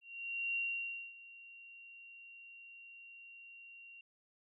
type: tone with ADSR envelope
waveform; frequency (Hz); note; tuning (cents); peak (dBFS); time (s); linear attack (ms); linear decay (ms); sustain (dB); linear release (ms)
sine; 2756; F7; -24; -33; 0.01-4.01; 550; 570; -19; 3
effects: none